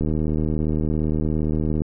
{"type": "click train", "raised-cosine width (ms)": 3, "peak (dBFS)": -11, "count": 141, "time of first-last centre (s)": [0.01, 1.819], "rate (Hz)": 77.4, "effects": []}